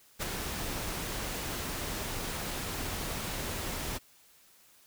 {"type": "noise with ADSR envelope", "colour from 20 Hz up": "pink", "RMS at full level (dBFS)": -31, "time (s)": [0.19, 3.99], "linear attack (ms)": 36, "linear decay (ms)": 11, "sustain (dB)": -5, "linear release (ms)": 26, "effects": ["white hiss -61 dBFS RMS until 4.86 s"]}